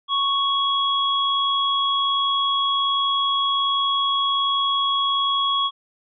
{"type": "tone pair together", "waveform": "sine", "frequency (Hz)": [1108.7, 3330], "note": ["C#6", "G#7"], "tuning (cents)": [0, 4], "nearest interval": "octave + perfect fifth", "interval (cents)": 1904, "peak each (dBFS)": [-21, -21], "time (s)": [0.08, 5.71], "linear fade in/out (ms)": 50, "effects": []}